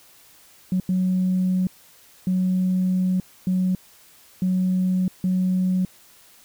sine tone bursts at uneven times, 184.7 Hz, F#3, 3 cents flat, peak -17 dBFS, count 6, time 0.72-0.8 / 0.89-1.67 / 2.27-3.2 / 3.47-3.75 / 4.42-5.08 / 5.24-5.85 s, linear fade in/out 2 ms, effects tanh soft clip ceiling -14 dBFS + white hiss -52 dBFS RMS until 6.44 s

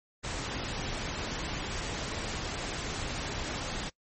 pink noise, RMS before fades -35 dBFS, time 0.23-3.9 s, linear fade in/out 20 ms, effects noise-tail reverb RT60 0.1 s tail -23 dB re dry + MP3 32 kbps

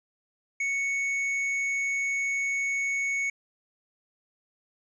sine tone with hard clipping, 2217 Hz, C#7, in tune, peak -27 dBFS, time 0.6-3.3 s, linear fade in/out 5 ms, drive 5 dB, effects resampled to 32000 Hz

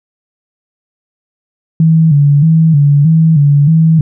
sine tone with vibrato, 152.3 Hz, D#3, 37 cents flat, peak -4 dBFS, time 1.8-4.01 s, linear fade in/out 2 ms, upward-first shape square, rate 1.6 Hz, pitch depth 100 cents each way, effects none

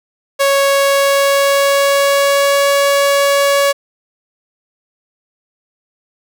sawtooth tone with pitch glide, 554.4 to 561.8 Hz, C#5 to C#5, 0 to +23 cents, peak -6 dBFS, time 0.39-3.73 s, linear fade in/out 20 ms, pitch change +23 cents, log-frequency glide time 0.59-2.65 s, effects none

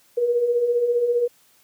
sine beating tone pair, 466.2 / 481.2 Hz, A#4 / B4, 0 / -45 cents, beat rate 15 Hz, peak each -27 / -18 dBFS, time 0.17-1.28 s, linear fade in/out 10 ms, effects white hiss -58 dBFS RMS until 1.63 s + high-pass 60 Hz 12 dB/octave

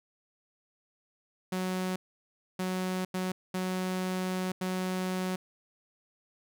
sawtooth tone bursts at uneven times, 185 Hz, F#3, in tune, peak -26 dBFS, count 5, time 1.52-1.96 / 2.59-3.05 / 3.14-3.32 / 3.54-4.52 / 4.61-5.36 s, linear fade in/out 5 ms, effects none

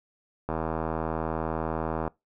click train, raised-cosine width 1 ms, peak -15 dBFS, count 128, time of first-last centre 0.49-2.077 s, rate 80 Hz, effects noise-tail reverb RT60 0.2 s tail -23 dB re dry

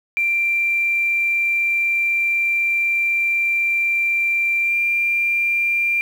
sine tone with pitch glide, 2362 to 2380 Hz, D7 to D7, +9 to +22 cents, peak -16 dBFS, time 0.17-6.01 s, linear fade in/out 0 ms, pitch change +13 cents, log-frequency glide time 4.62-4.74 s, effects 7-bit

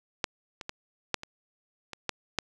clicks, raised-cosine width 0.2 ms, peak -9 / -21 / -17 / -8 / -22 / -21 / -11 / -9 dBFS, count 8, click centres 0.242 / 0.612 / 0.694 / 1.143 / 1.234 / 1.933 / 2.093 / 2.387 s, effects none

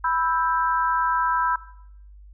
sine chord, E minor, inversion second, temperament just, 988.9 / 1318.5 / 1582.2 Hz, B5 / E6 / G6, +2 / 0 / +16 cents, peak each -22 / -25 / -28 dBFS, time 0.04-1.56 s, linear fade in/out 5 ms, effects noise-tail reverb RT60 0.7 s tail -17 dB re dry + added 50 Hz sine -43 dBFS peak until 2.33 s

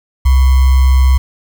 sine tone with sample-and-hold, 65.41 Hz, C2, in tune, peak -5 dBFS, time 0.25-1.18 s, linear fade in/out 10 ms, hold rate 1050 Hz, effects none

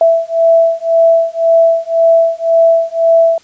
sine beating tone pair, 661 / 662.9 Hz, E5 / E5, +5 / +10 cents, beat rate 1.9 Hz, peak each -10 dBFS, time 0.01-3.38 s, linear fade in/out 2 ms, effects white hiss -46 dBFS RMS until 3.43 s + resampled to 16000 Hz

